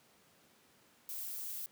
violet noise, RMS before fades -42 dBFS, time 1.09-1.66 s, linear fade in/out 0 ms, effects pink hiss -66 dBFS RMS until 1.71 s + high-pass 150 Hz 12 dB/octave

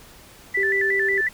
sine tone with vibrato, 1864.7 Hz, A#6, in tune, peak -19 dBFS, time 0.54-1.29 s, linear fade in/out 10 ms, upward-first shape square, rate 5.5 Hz, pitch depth 100 cents each way
sine tone, 392 Hz, G4, in tune, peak -24 dBFS, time 0.57-1.21 s, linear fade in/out 5 ms
effects pink hiss -47 dBFS RMS until 1.33 s

